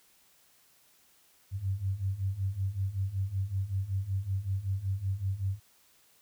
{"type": "beating tone pair", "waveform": "sine", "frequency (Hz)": [93.6, 98.9], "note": ["F#2", "G2"], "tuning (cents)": [20, 16], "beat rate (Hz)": 5.3, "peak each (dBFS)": [-34, -31], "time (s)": [1.51, 5.6], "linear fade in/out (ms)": 50, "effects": ["white hiss -64 dBFS RMS until 6.21 s"]}